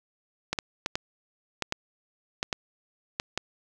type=clicks; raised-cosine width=0.2 ms; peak=-10 dBFS; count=10; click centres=0.53 / 0.588 / 0.861 / 0.955 / 1.623 / 1.724 / 2.429 / 2.528 / 3.199 / 3.376 s; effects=none

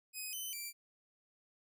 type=tone with pitch steps; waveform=5% pulse; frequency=2515 / 3042 / 2346 Hz; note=D#7 / F#7 / D7; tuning=+18 / +47 / -2 cents; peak=-32 dBFS; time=0.13-0.73 s; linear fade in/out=50 ms; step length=200 ms; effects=none

